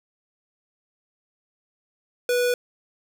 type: tone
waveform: square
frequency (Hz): 490.1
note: B4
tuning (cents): -13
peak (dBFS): -20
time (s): 2.29-2.54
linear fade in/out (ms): 2
effects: none